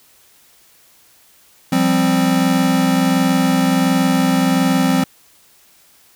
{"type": "chord", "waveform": "square", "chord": "F suspended second", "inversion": "none", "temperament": "equal", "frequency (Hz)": [174.61, 196, 261.6], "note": ["F3", "G3", "C4"], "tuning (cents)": [0, 0, 0], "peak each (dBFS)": [-19, -20, -16], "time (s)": [1.72, 5.04], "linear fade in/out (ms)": 5, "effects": ["white hiss -51 dBFS RMS until 6.15 s"]}